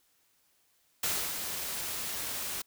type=noise with ADSR envelope; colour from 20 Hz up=white; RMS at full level=-30 dBFS; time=1.03-2.62 s; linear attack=5 ms; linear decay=290 ms; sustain=-6 dB; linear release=6 ms; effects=white hiss -70 dBFS RMS until 2.66 s